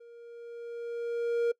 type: tone with level ramp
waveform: triangle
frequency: 470 Hz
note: A#4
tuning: 14 cents sharp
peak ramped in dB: -47 to -21 dBFS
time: 0-1.52 s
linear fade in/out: 10 ms
effects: noise-tail reverb RT60 0.1 s tail -23 dB re dry